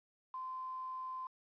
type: tone with quantisation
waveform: sine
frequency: 1034 Hz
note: C6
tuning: 21 cents flat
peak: -40 dBFS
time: 0.34-1.27 s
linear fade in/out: 2 ms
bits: 10
effects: resampled to 11025 Hz